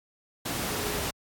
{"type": "tone in noise", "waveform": "sine", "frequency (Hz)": 415.3, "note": "G#4", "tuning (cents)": 0, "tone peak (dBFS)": -37, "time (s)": [0.7, 1.01], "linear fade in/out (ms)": 10, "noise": "pink", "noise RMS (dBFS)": -31, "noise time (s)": [0.45, 1.11], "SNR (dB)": -9, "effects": ["high-pass 60 Hz 12 dB/octave", "AAC 64 kbps"]}